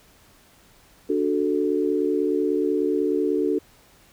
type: chord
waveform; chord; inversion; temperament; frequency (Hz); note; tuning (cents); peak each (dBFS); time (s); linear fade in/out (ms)
sine; D major; none; equal; 293.7 / 370 / 440; D4 / F#4 / A4; 0 / 0 / 0; -24; 1.09-3.59; 10
effects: pink hiss -55 dBFS RMS until 4.12 s